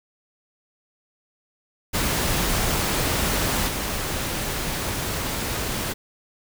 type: noise with level steps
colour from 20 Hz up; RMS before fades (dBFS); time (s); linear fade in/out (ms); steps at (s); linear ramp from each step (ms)
pink; -23 / -27; 1.93-5.94; 20; 3.67; 20
effects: none